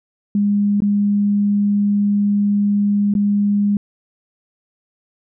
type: tone with dropouts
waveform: sine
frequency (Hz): 204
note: G#3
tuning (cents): -31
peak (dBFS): -13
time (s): 0.35-3.77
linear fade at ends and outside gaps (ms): 2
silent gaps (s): 0.804-0.82 / 3.139-3.151
effects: none